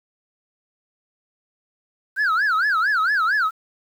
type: tone with vibrato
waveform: sine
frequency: 1479 Hz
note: F#6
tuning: 1 cent flat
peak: -14 dBFS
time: 2.16-3.51 s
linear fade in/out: 50 ms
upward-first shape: sine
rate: 4.4 Hz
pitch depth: 270 cents each way
effects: tanh soft clip ceiling -16 dBFS + 8-bit